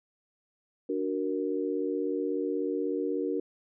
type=chord; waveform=sine; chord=D augmented; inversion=none; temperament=equal; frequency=293.7 / 370 / 466.2 Hz; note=D4 / F#4 / A#4; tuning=0 / 0 / 0 cents; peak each=-32 dBFS; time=0.89-3.4 s; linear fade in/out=5 ms; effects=none